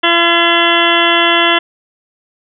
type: harmonic tone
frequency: 340 Hz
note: F4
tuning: 46 cents flat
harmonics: 1 / 2 / 3 / 4 / 5 / 6 / 8 / 9 / 10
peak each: -17 / -17 / -17 / -17 / -17 / -17 / -17 / -17 / -17 dBFS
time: 0.03-1.59 s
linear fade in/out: 10 ms
effects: none

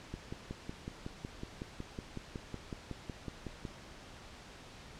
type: click train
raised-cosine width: 3 ms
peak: -27 dBFS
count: 20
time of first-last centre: 0.14-3.652 s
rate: 5.41 Hz
effects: pink hiss -52 dBFS RMS until 4.99 s + low-pass 6000 Hz 12 dB/octave

